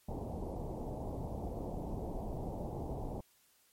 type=low-pass noise; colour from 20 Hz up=pink; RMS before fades=-40 dBFS; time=0.08-3.21 s; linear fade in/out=10 ms; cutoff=870 Hz; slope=48 dB/octave; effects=white hiss -69 dBFS RMS until 3.72 s + MP3 64 kbps